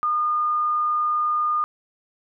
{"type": "tone", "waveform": "sine", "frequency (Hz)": 1218, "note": "D#6", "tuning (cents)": -37, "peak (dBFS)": -19, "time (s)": [0.03, 1.64], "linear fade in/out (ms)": 0, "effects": []}